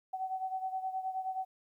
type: beating tone pair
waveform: sine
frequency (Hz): 754 / 763.5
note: F#5 / G5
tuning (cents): +32 / -46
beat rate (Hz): 9.5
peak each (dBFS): -35 / -40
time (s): 0.13-1.45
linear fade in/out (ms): 10
effects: 12-bit